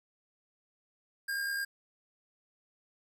square tone with amplitude modulation, 1612 Hz, G6, 48 cents sharp, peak -31 dBFS, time 1.28-1.65 s, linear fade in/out 10 ms, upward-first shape sine, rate 69.2 Hz, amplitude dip 35%, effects none

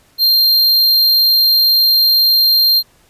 square tone, 4186 Hz, C8, in tune, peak -9 dBFS, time 0.18-2.83 s, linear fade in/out 50 ms, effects pink hiss -52 dBFS RMS until 3.09 s + resampled to 32000 Hz

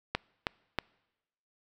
click train, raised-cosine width 0.3 ms, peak -12 dBFS, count 3, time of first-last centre 0.15-0.787 s, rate 3.14 Hz, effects noise-tail reverb RT60 1.0 s tail -26 dB re dry

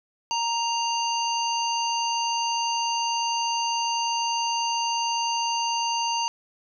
harmonic tone with a mistuned harmonic, 932.3 Hz, A#5, in tune, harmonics 1 / 3 / 5 / 7, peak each -25 / -30 / -32 / -33 dBFS, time 0.31-6.28 s, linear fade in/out 0 ms, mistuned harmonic 7, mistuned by -82 cents, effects none

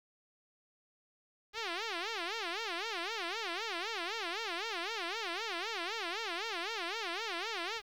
5% pulse tone with vibrato, 393.1 Hz, G4, 5 cents sharp, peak -24 dBFS, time 1.53-7.82 s, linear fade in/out 50 ms, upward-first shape sine, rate 3.9 Hz, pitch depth 280 cents each way, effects low-pass 5000 Hz 12 dB/octave + 10-bit

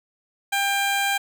15% pulse tone, 796 Hz, G5, 26 cents sharp, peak -14 dBFS, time 0.52-1.18 s, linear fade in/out 10 ms, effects none

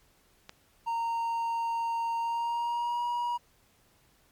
click, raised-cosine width 0.2 ms, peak -25 dBFS, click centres 0.494 s
triangle tone with pitch glide, 924 to 959.4 Hz, A#5 to A#5, -16 to +50 cents, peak -26 dBFS, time 0.86-3.38 s, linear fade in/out 20 ms, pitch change +66 cents, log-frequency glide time 2.17-3.03 s
effects pink hiss -65 dBFS RMS until 4.31 s + MP3 96 kbps

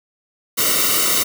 white noise with comb filter, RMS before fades -17 dBFS, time 0.57-1.24 s, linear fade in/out 20 ms, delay 1.2 ms, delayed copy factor -1, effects none

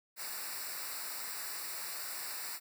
white noise with comb filter, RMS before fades -41 dBFS, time 0.16-2.6 s, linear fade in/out 50 ms, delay 0.31 ms, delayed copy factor -0.9, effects none

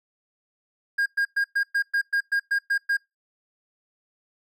triangle tone bursts, 1621 Hz, G#6, 42 cents flat, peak -18 dBFS, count 11, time 0.98-2.971 s, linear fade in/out 10 ms, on 81 ms, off 110 ms, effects noise-tail reverb RT60 0.2 s tail -25 dB re dry

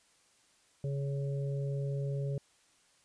harmonic tone, 139.2 Hz, C#3, 8 cents sharp, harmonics 1 / 3 / 4, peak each -32 / -42 / -44 dBFS, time 0.84-2.38 s, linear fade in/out 2 ms, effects white hiss -67 dBFS RMS until 3.04 s + resampled to 22050 Hz

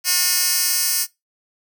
10% pulse tone with high-pass filter sweep, 360.6 Hz, F#4, 45 cents flat, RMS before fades -19 dBFS, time 0.04-1.07 s, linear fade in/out 50 ms, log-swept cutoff 4600 to 7100 Hz, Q 0.73, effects noise-tail reverb RT60 0.2 s tail -22 dB re dry

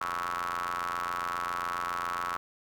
sawtooth ring-modulated tone, 87.31 Hz, F2, in tune, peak -24 dBFS, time 0.01-2.37 s, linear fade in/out 0 ms, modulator 1210 Hz, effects none

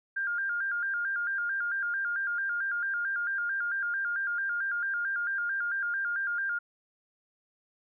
sine tone with vibrato, 1500 Hz, F#6, 23 cents sharp, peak -28 dBFS, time 0.16-6.59 s, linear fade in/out 10 ms, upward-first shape square, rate 4.5 Hz, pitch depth 100 cents each way, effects none

